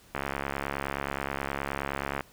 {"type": "click train", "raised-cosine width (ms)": 0.5, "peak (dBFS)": -15, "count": 144, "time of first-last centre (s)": [0.15, 2.208], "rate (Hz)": 69.5, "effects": ["pink hiss -57 dBFS RMS until 2.32 s"]}